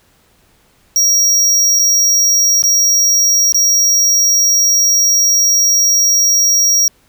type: tone with dropouts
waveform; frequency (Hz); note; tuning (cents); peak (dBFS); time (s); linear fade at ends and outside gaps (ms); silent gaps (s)
square; 5660; F8; +22; -9; 0.96-6.88; 1; 1.79-1.794 / 2.622-2.638 / 3.523-3.545
effects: pink hiss -53 dBFS RMS until 7.08 s